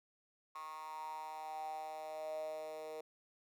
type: tone with high-pass filter sweep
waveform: 10% pulse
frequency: 156.1 Hz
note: D#3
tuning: 6 cents sharp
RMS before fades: -45 dBFS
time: 0.55-3.01 s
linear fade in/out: 5 ms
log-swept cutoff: 1100 to 510 Hz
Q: 9.1
effects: none